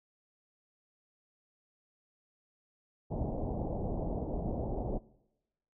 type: low-pass noise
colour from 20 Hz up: pink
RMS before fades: -35 dBFS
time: 3.1-4.99 s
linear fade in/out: 20 ms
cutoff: 800 Hz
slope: 48 dB/octave
effects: noise-tail reverb RT60 0.9 s tail -21 dB re dry